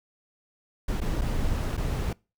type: noise with dropouts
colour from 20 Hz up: brown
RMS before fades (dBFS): -27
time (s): 0.88-2.13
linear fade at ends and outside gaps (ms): 5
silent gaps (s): 1.004-1.014 / 1.212-1.216 / 1.769-1.775
effects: noise-tail reverb RT60 0.3 s tail -25 dB re dry